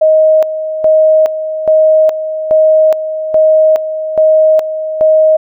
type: tone with tremolo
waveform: sine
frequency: 627 Hz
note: D#5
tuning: 13 cents sharp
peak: -4 dBFS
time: 0.01-5.37 s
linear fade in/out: 10 ms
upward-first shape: square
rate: 1.2 Hz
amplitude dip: 70%
effects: none